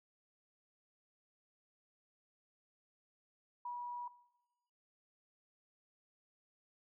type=tone; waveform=sine; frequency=969 Hz; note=B5; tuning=33 cents flat; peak=-40 dBFS; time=3.65-4.08 s; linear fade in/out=5 ms; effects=noise-tail reverb RT60 0.9 s tail -18 dB re dry